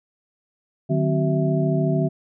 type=tone cluster; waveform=sine; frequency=151.7 / 185.3 / 258 / 375.9 / 657 Hz; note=D#3 / F#3 / C4 / F#4 / E5; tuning=-44 / +3 / -24 / +27 / -6 cents; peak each=-20 / -27 / -26 / -26 / -27 dBFS; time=0.89-2.09 s; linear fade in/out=20 ms; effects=none